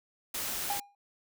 white noise, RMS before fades -35 dBFS, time 0.34-0.8 s, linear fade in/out 5 ms
triangle tone with exponential decay, 810 Hz, G#5, 43 cents flat, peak -26 dBFS, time 0.7-0.95 s, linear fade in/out 2 ms, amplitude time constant 53 ms
effects none

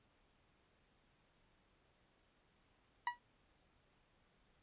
30% pulse tone with exponential decay, 967 Hz, B5, 37 cents flat, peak -29 dBFS, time 3.07-3.19 s, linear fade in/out 2 ms, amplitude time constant 24 ms, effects pink hiss -74 dBFS RMS until 4.62 s + resampled to 8000 Hz

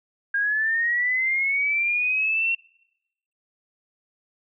sine linear sweep, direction up, 1611 to 2735 Hz, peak -20 dBFS, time 0.34-2.55 s, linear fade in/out 5 ms, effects noise-tail reverb RT60 0.9 s tail -26 dB re dry

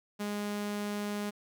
sawtooth tone, 206.4 Hz, G#3, 10 cents flat, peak -29 dBFS, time 0.19-1.31 s, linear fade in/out 20 ms, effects 11-bit

